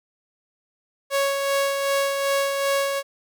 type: tone with tremolo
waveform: sawtooth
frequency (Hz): 554.4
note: C#5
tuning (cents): 0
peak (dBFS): -15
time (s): 1.1-3.03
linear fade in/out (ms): 50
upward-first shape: sine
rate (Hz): 2.6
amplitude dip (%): 40
effects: none